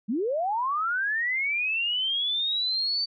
sine linear sweep, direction up, 190 to 4599 Hz, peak -24 dBFS, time 0.08-3.06 s, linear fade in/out 20 ms, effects none

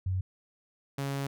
sine / sawtooth tone pair in turn, 93.2 / 138.6 Hz, F#2 / C#3, +13 / 0 cents, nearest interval perfect fifth, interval 687 cents, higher second, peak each -27 dBFS, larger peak neither, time 0.06-0.21 / 0.98-1.27 s, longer second, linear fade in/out 5 ms, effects none

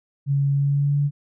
sine tone with pitch glide, 140 to 143.69 Hz, C#3 to D3, +18 to -37 cents, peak -17 dBFS, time 0.26-1.11 s, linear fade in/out 50 ms, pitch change +45 cents, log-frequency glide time 0.52-0.99 s, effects none

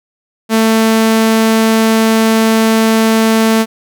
sawtooth tone, 222.6 Hz, A3, 20 cents sharp, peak -4 dBFS, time 0.49-3.66 s, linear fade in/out 50 ms, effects none

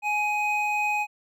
triangle tone pair together, 837 / 2508 Hz, G#5 / D#7, +13 / +13 cents, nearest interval octave + perfect fifth, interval 1900 cents, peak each -24 dBFS, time 0.02-1.07 s, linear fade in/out 50 ms, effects none

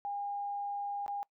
sine tone with dropouts, 810 Hz, G#5, 43 cents flat, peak -34 dBFS, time 0.05-1.23 s, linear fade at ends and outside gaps 0 ms, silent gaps 1.063-1.08 s, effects noise-tail reverb RT60 0.1 s tail -24 dB re dry

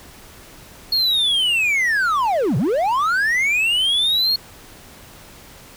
triangle linear two-way sweep, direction down then up, 4353 to 110.3 to 4353 Hz, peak -14 dBFS, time 0.92-4.36 s, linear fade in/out 5 ms, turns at 2.57 s, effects pink hiss -43 dBFS RMS until 5.76 s

